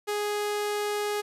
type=tone; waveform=sawtooth; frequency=415.3 Hz; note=G#4; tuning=in tune; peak=-23 dBFS; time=0.07-1.22 s; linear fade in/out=20 ms; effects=resampled to 32000 Hz + 10-bit